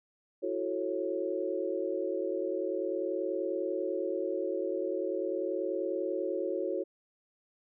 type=chord; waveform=sine; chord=F# minor seventh; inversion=third; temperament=equal with one note detuned; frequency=329.6 / 370 / 440 / 548.3 Hz; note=E4 / F#4 / A4 / C#5; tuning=0 / 0 / 0 / -19 cents; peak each=-37 / -34 / -37 / -35 dBFS; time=0.42-6.84 s; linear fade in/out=20 ms; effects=none

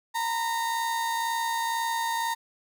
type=tone pair together; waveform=35% pulse; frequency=921 / 983 Hz; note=A#5 / B5; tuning=-21 / -8 cents; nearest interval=minor second; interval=113 cents; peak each=-25 / -34 dBFS; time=0.14-2.35 s; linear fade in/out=20 ms; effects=none

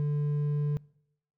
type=tone with hard clipping; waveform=sine; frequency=146.83 Hz; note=D3; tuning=in tune; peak=-27 dBFS; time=0-0.77 s; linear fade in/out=0 ms; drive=4 dB; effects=noise-tail reverb RT60 0.8 s tail -25 dB re dry

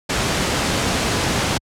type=noise; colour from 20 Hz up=pink; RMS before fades=-19 dBFS; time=0.09-1.58 s; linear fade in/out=10 ms; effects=high-pass 60 Hz 12 dB/octave + low-pass 8000 Hz 12 dB/octave

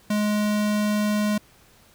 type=tone; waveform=square; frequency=209.6 Hz; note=G#3; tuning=16 cents sharp; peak=-21 dBFS; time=0.1-1.38 s; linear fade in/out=5 ms; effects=pink hiss -55 dBFS RMS until 1.94 s

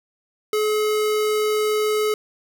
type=tone; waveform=square; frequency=426.4 Hz; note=G#4; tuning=46 cents sharp; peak=-19 dBFS; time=0.53-2.14 s; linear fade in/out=2 ms; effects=none

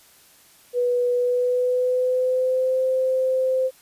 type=tone with pitch glide; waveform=sine; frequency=490 to 519.1 Hz; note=B4 to C5; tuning=-14 to -14 cents; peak=-18 dBFS; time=0.73-3.71 s; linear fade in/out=50 ms; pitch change=+100 cents; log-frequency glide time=1.13-2.82 s; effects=white hiss -53 dBFS RMS until 3.81 s + resampled to 32000 Hz

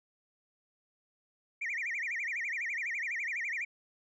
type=tone with vibrato; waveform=sine; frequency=2092 Hz; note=C7; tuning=1 cent flat; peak=-31 dBFS; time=1.61-3.65 s; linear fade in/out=10 ms; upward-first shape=sine; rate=12 Hz; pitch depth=250 cents each way; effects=tanh soft clip ceiling -30 dBFS

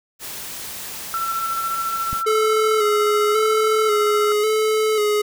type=noise; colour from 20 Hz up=white; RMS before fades=-32 dBFS; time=0.19-2.24 s; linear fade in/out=50 ms
type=tone with tremolo; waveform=sine; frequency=1342 Hz; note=E6; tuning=31 cents sharp; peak=-20 dBFS; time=1.14-4.32 s; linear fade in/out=0 ms; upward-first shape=square; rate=14 Hz; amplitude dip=30%
type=click; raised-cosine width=5 ms; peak=-17 dBFS; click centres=2.13 s
type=tone with vibrato; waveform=square; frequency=426.3 Hz; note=G#4; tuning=45 cents sharp; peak=-17 dBFS; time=2.26-5.22 s; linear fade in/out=10 ms; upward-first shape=square; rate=0.92 Hz; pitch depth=29 cents each way
effects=none

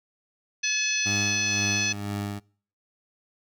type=harmonic tone; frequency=857 Hz; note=A5; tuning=46 cents flat; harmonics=2 / 3 / 4 / 5 / 6 / 7; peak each=-34 / -27 / -34 / -33 / -36 / -28 dBFS; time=0.63-1.93 s; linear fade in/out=10 ms
type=tone with tremolo; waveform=20% pulse; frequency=101.8 Hz; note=G#2; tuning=34 cents flat; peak=-23 dBFS; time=1.05-2.4 s; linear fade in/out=20 ms; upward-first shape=sine; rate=2 Hz; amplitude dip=50%
effects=noise-tail reverb RT60 0.5 s tail -26 dB re dry

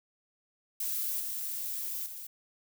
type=noise with level steps; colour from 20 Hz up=violet; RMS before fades=-33 / -36 / -43 dBFS; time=0.8-2.27 s; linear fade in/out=5 ms; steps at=1.2 / 2.06 s; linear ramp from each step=5 ms; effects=none

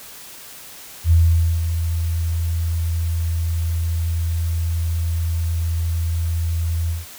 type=tone with ADSR envelope; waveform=sine; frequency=83 Hz; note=E2; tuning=12 cents sharp; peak=-9 dBFS; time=1.04-7.06 s; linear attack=73 ms; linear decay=490 ms; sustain=-9 dB; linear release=160 ms; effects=white hiss -39 dBFS RMS until 7.18 s

